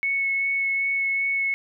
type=tone with vibrato; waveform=sine; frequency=2203 Hz; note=C#7; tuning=11 cents flat; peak=-21 dBFS; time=0.03-1.54 s; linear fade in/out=0 ms; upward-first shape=sine; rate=2.6 Hz; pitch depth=9 cents each way; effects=none